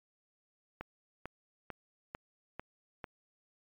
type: click train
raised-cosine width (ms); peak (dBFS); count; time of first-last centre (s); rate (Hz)
0.5; -25; 6; 0.81-3.042; 2.24
effects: MP3 96 kbps